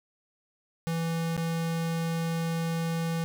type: tone with dropouts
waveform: square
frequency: 165.4 Hz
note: E3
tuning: 6 cents sharp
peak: -28 dBFS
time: 0.87-3.24 s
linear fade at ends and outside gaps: 0 ms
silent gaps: 1.366-1.377 s
effects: none